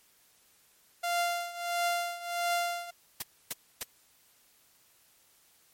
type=tone with tremolo; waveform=sawtooth; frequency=695 Hz; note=F5; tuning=9 cents flat; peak=-22 dBFS; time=1.03-2.91 s; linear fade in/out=10 ms; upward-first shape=triangle; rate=1.5 Hz; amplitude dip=85%
type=noise bursts; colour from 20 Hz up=white; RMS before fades=-34 dBFS; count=3; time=3.2-3.832 s; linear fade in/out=5 ms; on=24 ms; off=280 ms
effects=white hiss -64 dBFS RMS until 5.73 s + MP3 64 kbps